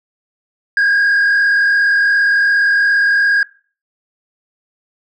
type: tone with frequency modulation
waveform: sine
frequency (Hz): 1628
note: G#6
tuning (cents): -35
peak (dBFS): -7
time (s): 0.77-3.43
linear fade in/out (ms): 2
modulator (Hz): 42.7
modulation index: 0.82
effects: noise-tail reverb RT60 0.4 s tail -23 dB re dry + tanh soft clip ceiling -9 dBFS